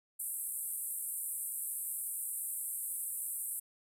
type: band-pass noise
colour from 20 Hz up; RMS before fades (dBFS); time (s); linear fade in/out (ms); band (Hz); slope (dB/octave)
pink; -39; 0.19-3.6; 10; 8200 to 14000; 96
effects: none